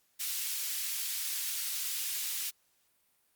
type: high-pass noise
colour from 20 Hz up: white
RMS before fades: -35 dBFS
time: 0.19-2.51 s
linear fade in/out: 20 ms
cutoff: 2400 Hz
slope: 12 dB/octave
effects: white hiss -72 dBFS RMS until 3.35 s + Opus 48 kbps